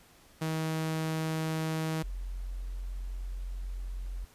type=tone pair in turn; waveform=sawtooth / sine; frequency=159.1 / 44.65 Hz; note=D#3 / F1; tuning=+39 / +39 cents; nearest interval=octave + minor seventh; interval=2200 cents; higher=first; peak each=-26 / -34 dBFS; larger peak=first; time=0.41-2.03 / 2.03-4.25 s; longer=second; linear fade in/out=10 ms; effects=pink hiss -59 dBFS RMS until 4.34 s + resampled to 32000 Hz